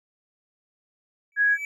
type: tone with exponential growth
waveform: triangle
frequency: 2300 Hz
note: D7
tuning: 37 cents flat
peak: -25 dBFS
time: 1.32-1.65 s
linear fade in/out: 1 ms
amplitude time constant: 70 ms
type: tone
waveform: sine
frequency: 1661.2 Hz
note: G#6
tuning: in tune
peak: -17 dBFS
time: 1.36-1.58 s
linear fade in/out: 50 ms
effects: none